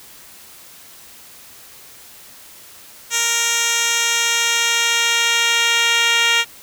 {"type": "tone with band-pass filter sweep", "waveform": "10% pulse", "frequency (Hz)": 466.2, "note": "A#4", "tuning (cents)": 0, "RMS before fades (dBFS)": -17, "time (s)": [3.1, 6.45], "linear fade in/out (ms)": 50, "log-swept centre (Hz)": [6000, 3500], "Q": 1.3, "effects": ["white hiss -42 dBFS RMS until 6.62 s"]}